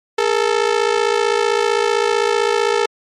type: ring-modulated tone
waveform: sawtooth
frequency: 440 Hz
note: A4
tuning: in tune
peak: -7 dBFS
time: 0.18-2.86 s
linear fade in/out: 5 ms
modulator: 27.8 Hz
effects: low-pass 6000 Hz 12 dB/octave + MP3 64 kbps